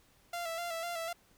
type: tone with vibrato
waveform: sawtooth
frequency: 676 Hz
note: E5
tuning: 43 cents sharp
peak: -32 dBFS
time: 0.33-1.13 s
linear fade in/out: 5 ms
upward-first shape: square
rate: 4 Hz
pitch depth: 42 cents each way
effects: pink hiss -66 dBFS RMS until 1.37 s